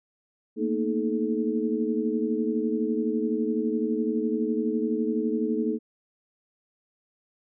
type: tone cluster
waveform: sine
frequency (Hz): 225.2 / 237.1 / 312.9 / 430.3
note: A3 / A#3 / D#4 / A4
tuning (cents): +40 / +30 / +10 / -39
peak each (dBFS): -29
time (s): 0.56-5.79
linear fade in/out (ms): 50
effects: none